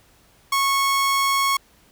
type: tone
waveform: sawtooth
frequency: 1100 Hz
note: C#6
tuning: 14 cents flat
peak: -14 dBFS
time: 0.52-1.57 s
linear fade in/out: 5 ms
effects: pink hiss -56 dBFS RMS until 1.91 s